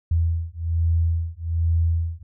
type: beating tone pair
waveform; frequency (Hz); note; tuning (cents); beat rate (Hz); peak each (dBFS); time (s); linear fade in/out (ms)
sine; 82.5 / 83.7; E2 / E2; +2 / +27; 1.2; -22; 0.11-2.23; 5
effects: none